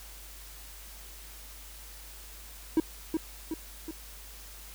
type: tone with echo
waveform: triangle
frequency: 320.3 Hz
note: E4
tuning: 50 cents flat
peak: -18 dBFS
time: 2.77-2.8 s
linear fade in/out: 2 ms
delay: 370 ms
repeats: 3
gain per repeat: -5 dB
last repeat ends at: 3.91 s
effects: added 50 Hz sine -48 dBFS peak until 4.74 s + white hiss -49 dBFS RMS until 4.74 s